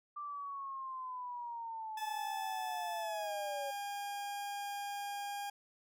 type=linear sweep; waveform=sine; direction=down; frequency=1182 to 554.4 Hz; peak=-40 dBFS; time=0.16-3.71 s; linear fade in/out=10 ms
type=tone with pitch glide; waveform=40% pulse; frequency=868 to 809.9 Hz; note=A5 to G#5; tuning=-24 to -44 cents; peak=-38 dBFS; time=1.97-5.5 s; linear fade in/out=5 ms; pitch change=-120 cents; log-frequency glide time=3-3.33 s
effects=none